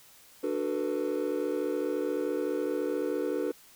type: chord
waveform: triangle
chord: B minor seventh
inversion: first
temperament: just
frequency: 296.3 / 370.4 / 444.5 / 493.9 Hz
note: D4 / F#4 / A4 / B4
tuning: +15 / +2 / +18 / 0 cents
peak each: -31 dBFS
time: 0.43-3.52 s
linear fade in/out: 10 ms
effects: tanh soft clip ceiling -19 dBFS + white hiss -56 dBFS RMS until 3.75 s